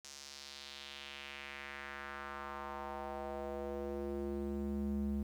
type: tone with band-pass filter sweep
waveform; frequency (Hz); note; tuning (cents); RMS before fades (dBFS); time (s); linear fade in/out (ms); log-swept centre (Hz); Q
square; 70.1; C#2; +20; -42; 0.04-5.23; 5; 6200 to 180; 2.1
effects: 11-bit